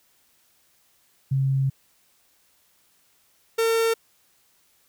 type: tone pair in turn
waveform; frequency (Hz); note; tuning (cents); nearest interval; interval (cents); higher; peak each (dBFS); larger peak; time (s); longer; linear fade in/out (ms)
sine / 45% pulse; 135 / 454.1; C#3 / A#4; -45 / -45; octave + major sixth; 2100; second; -19; neither; 1.31-1.7 / 3.58-3.94; first; 10
effects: white hiss -63 dBFS RMS until 4.88 s